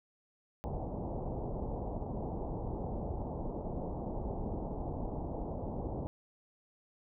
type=low-pass noise; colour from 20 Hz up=pink; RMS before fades=-38 dBFS; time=0.64-6.07 s; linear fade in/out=0 ms; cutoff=880 Hz; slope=48 dB/octave; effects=none